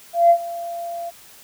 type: tone with ADSR envelope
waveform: sine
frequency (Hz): 685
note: F5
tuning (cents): -34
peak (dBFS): -7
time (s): 0.13-1.11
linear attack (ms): 170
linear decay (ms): 75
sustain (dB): -19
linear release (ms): 26
effects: tanh soft clip ceiling -3 dBFS + white hiss -46 dBFS RMS until 1.43 s